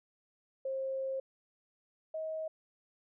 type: tone pair in turn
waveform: sine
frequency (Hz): 533 / 633.8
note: C5 / D#5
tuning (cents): +32 / +32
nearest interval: minor third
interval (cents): 300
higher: second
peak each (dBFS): -33 / -35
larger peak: first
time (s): 0.65-1.2 / 2.14-2.48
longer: first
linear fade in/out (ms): 5
effects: none